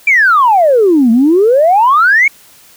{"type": "exponential two-way sweep", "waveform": "sine", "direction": "down then up", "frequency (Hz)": [2400, 220, 2264], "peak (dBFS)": -4, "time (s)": [0.07, 2.28], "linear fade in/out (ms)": 5, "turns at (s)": 1.11, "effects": ["tanh soft clip ceiling 0 dBFS", "white hiss -42 dBFS RMS until 2.76 s"]}